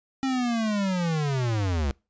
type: linear sweep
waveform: square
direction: down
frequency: 270 to 65.8 Hz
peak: -24 dBFS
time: 0.23-1.91 s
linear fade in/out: 0 ms
effects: noise-tail reverb RT60 0.3 s tail -26 dB re dry + resampled to 16000 Hz